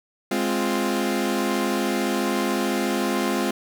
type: chord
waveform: sawtooth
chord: F minor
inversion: first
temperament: equal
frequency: 207.7 / 261.6 / 349.2 Hz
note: Ab3 / C4 / F4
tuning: 0 / 0 / 0 cents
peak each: -22 dBFS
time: 0.31-3.51 s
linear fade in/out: 5 ms
effects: none